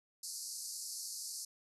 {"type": "band-pass noise", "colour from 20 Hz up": "pink", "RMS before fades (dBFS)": -44, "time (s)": [0.23, 1.45], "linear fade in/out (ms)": 5, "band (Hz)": [4400, 12000], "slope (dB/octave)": 96, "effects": []}